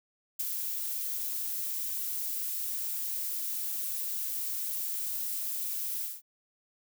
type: noise with ADSR envelope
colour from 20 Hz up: violet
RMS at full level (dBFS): -30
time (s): 0.39-6.22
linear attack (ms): 12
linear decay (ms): 21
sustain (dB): -4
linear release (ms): 200
effects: none